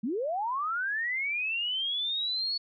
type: linear sweep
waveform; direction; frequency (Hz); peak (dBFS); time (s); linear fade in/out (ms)
sine; up; 196.3 to 4435; -28; 0.03-2.58; 10
effects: none